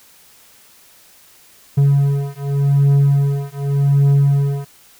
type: beating tone pair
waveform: triangle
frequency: 140 / 140.86 Hz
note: C#3 / C#3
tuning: +18 / +28 cents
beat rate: 0.86 Hz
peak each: -13 dBFS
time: 1.77-4.65 s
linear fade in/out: 10 ms
effects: white hiss -48 dBFS RMS until 4.99 s